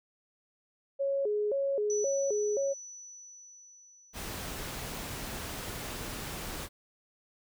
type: tone with vibrato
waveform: sine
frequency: 480.6 Hz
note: B4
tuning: 47 cents flat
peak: -27 dBFS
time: 0.99-2.74 s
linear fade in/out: 20 ms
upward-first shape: square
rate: 1.9 Hz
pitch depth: 240 cents each way
type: tone with exponential decay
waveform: sine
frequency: 5950 Hz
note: F#8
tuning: 9 cents sharp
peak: -33 dBFS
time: 1.9-5.68 s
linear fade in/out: 1 ms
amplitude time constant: 820 ms
type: noise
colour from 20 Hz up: pink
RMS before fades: -39 dBFS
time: 4.13-6.69 s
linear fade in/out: 50 ms
effects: none